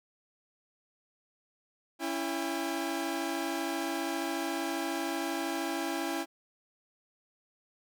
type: tone cluster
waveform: sawtooth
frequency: 279.5 / 332.4 / 804 Hz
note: C#4 / E4 / G5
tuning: +14 / +15 / +44 cents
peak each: -33 / -30 / -34 dBFS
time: 1.99-6.26 s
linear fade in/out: 50 ms
effects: none